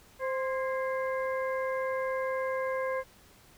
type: harmonic tone with a mistuned harmonic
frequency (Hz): 523.3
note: C5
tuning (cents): 0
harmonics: 1 / 2 / 3 / 4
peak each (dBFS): -30 / -36 / -40 / -42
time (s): 0.19-3.04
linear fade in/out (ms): 50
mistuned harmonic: 3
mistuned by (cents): +65
effects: pink hiss -58 dBFS RMS until 3.57 s